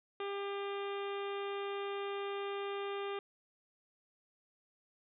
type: harmonic tone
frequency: 399.5 Hz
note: G4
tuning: 33 cents sharp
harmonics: 1 / 2 / 3 / 4 / 5 / 6 / 7 / 8 / 9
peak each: -38 / -46 / -45 / -53 / -53 / -52 / -53 / -55 / -55 dBFS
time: 0.2-3.19 s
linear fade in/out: 2 ms
effects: none